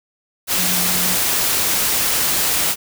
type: tone in noise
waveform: sine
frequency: 180.2 Hz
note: F#3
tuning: 45 cents flat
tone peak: -27 dBFS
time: 0.55-1.18 s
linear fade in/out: 50 ms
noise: white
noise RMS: -18 dBFS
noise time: 0.47-2.76 s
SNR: -12 dB
effects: none